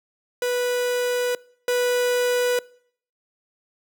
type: tone pair in turn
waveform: 45% pulse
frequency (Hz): 492 / 492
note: B4 / B4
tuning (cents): -7 / -7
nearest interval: unison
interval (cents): 0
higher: neither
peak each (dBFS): -21 / -19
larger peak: second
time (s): 0.42-1.35 / 1.68-2.59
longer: first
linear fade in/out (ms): 2
effects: noise-tail reverb RT60 0.6 s tail -23 dB re dry